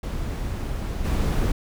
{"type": "noise with level steps", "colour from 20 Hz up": "brown", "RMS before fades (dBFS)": [-28, -22], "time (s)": [0.03, 1.52], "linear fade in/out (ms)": 5, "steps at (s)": 1.04, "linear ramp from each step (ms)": 20, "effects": []}